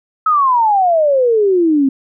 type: exponential sweep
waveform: sine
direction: down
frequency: 1300 to 262.7 Hz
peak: -9 dBFS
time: 0.26-1.89 s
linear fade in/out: 5 ms
effects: none